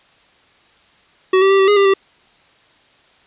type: tone with pitch steps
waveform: square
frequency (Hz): 375.8 / 387.7 / 391 / 385.6 / 412.7 / 396.4 / 389.2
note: F#4 / G4 / G4 / G4 / G#4 / G4 / G4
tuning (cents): +27 / -19 / -4 / -28 / -11 / +19 / -12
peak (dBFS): -10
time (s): 1.33-1.939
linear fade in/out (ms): 5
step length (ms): 87
effects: white hiss -52 dBFS RMS until 3.26 s + resampled to 8000 Hz